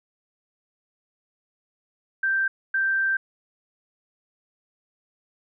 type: tone bursts at uneven times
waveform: sine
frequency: 1568 Hz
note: G6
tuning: in tune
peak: -20 dBFS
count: 2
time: 2.23-2.48 / 2.74-3.17 s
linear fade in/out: 5 ms
effects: none